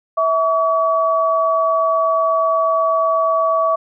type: tone pair together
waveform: sine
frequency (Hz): 651.2 / 1137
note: E5 / C#6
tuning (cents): -21 / +44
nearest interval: minor seventh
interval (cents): 965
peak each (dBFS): -16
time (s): 0.17-3.76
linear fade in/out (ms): 10
effects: none